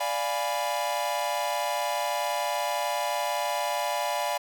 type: chord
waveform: 45% pulse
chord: D diminished seventh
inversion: none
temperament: equal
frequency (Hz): 587.3 / 698.5 / 830.6 / 987.8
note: D5 / F5 / Ab5 / Cb6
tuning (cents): 0 / 0 / 0 / 0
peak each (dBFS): -32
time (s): 0-4.38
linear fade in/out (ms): 10
effects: none